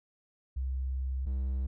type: tone pair in turn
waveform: sine / triangle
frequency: 65.41 / 65.41 Hz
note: C2 / C2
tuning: 0 / 0 cents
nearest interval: unison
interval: 0 cents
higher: neither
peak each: -30 / -27 dBFS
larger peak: second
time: 0.56-1.26 / 1.26-1.67 s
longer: first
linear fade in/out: 10 ms
effects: none